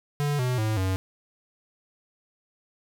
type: tone with pitch steps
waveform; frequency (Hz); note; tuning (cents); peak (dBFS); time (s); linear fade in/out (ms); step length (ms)
square; 145.4 / 125.85 / 108.93 / 94.28; D3 / B2 / A2 / F#2; -17 / +33 / -17 / +33; -24; 0.2-0.96; 0; 190
effects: none